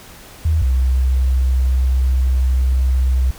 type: tone pair in turn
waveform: sine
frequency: 79.1 / 64.37 Hz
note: D#2 / C2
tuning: +29 / -28 cents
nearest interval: major third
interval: 357 cents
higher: first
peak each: -12 dBFS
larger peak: neither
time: 0.45-0.62 / 0.62-3.31 s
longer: second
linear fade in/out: 5 ms
effects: pink hiss -40 dBFS RMS until 3.38 s